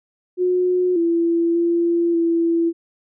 sine tone with pitch steps, 362.5 / 336.8 / 340.7 / 334.7 Hz, F#4 / E4 / F4 / E4, -35 / +37 / -43 / +26 cents, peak -15 dBFS, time 0.37-2.73 s, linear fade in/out 50 ms, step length 590 ms, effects none

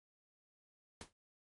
pink noise with exponential decay, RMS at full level -45 dBFS, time 1.01-1.13 s, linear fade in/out 1 ms, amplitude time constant 24 ms, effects MP3 48 kbps

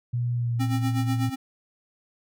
sine tone with pitch glide, 120.8 to 115.88 Hz, B2 to A#2, -38 to -10 cents, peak -23 dBFS, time 0.13-1.3 s, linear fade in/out 10 ms, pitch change -72 cents, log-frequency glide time 0.34-0.69 s
square tone with tremolo, 265 Hz, C4, 22 cents sharp, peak -25 dBFS, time 0.59-1.36 s, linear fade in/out 20 ms, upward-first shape sine, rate 8.1 Hz, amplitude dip 75%
effects none

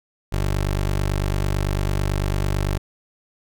20% pulse tone, 49 Hz, G1, in tune, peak -15 dBFS, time 0.32-2.78 s, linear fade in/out 10 ms, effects none

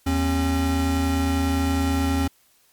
square tone pair together, 80.36 / 270.8 Hz, E2 / C#4, -44 / -40 cents, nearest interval octave + major sixth, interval 2104 cents, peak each -23 dBFS, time 0.06-2.28 s, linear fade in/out 10 ms, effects white hiss -60 dBFS RMS until 2.72 s + MP3 96 kbps

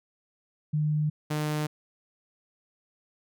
sine / sawtooth tone pair in turn, 151.5 / 151.5 Hz, D#3 / D#3, -46 / -46 cents, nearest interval unison, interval 0 cents, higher neither, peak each -23 dBFS, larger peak neither, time 0.73-1.1 / 1.3-1.67 s, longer neither, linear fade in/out 10 ms, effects none

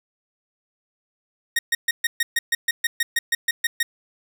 sawtooth tone bursts, 1864.7 Hz, A#6, in tune, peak -14 dBFS, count 15, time 1.56-3.83 s, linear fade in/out 5 ms, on 30 ms, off 130 ms, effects 9-bit

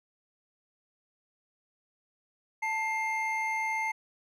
triangle tone pair together, 884 / 2113 Hz, A5 / C7, +8 / +16 cents, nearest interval octave + minor third, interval 1508 cents, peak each -30 / -29 dBFS, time 2.62-3.92 s, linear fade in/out 10 ms, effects none

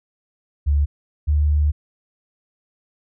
sine tone pair in turn, 72.2 / 74.36 Hz, D2 / D2, -29 / +22 cents, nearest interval minor second, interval 51 cents, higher second, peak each -14 dBFS, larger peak neither, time 0.66-0.86 / 1.27-1.72 s, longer second, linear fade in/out 20 ms, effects none

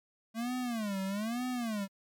square tone with vibrato, 220 Hz, A3, in tune, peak -33 dBFS, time 0.34-1.88 s, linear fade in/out 50 ms, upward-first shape sine, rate 1.1 Hz, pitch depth 240 cents each way, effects MP3 96 kbps

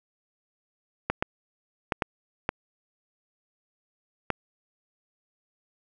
clicks, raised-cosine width 0.5 ms, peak -9 dBFS, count 6, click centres 1.1 / 1.225 / 1.922 / 2.022 / 2.491 / 4.303 s, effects none

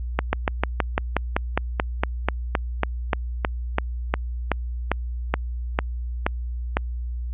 slowing click train, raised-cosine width 0.5 ms, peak -4 dBFS, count 24, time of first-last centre 0.19-6.769 s, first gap 140 ms, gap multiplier 1.06, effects added 60 Hz sine -26 dBFS peak until 7.33 s + resampled to 8000 Hz

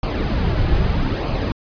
brown noise with flanger, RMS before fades -19 dBFS, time 0.03-1.52 s, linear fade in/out 2 ms, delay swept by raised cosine 0.54 to 4.44 ms, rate 0.79 Hz, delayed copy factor -0.5, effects resampled to 11025 Hz

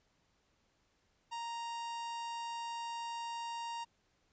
45% pulse tone, 932.3 Hz, A#5, in tune, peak -39 dBFS, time 1.31-3.85 s, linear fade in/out 20 ms, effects pink hiss -75 dBFS RMS until 4.32 s + resampled to 16000 Hz

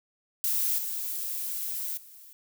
violet noise with level steps, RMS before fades -27 / -33 / -50 dBFS, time 0.44-2.33 s, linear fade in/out 0 ms, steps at 0.78 / 1.97 s, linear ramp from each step 5 ms, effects none

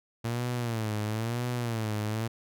sawtooth tone with vibrato, 114.1 Hz, A#2, 37 cents flat, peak -25 dBFS, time 0.24-2.28 s, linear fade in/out 10 ms, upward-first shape sine, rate 1 Hz, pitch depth 130 cents each way, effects none

